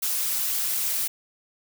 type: noise with flanger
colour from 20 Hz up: blue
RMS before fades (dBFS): -26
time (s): 0.02-1.08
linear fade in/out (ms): 10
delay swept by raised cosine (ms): 1.1 to 6.4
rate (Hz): 3.9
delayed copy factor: -0.6
effects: none